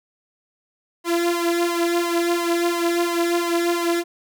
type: tone with flanger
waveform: sawtooth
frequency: 342.8 Hz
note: F4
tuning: 32 cents flat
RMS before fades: -21 dBFS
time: 1.04-4.04 s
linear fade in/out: 50 ms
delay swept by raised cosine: 1.9 to 3.5 ms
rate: 2.9 Hz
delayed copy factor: +0.9
effects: none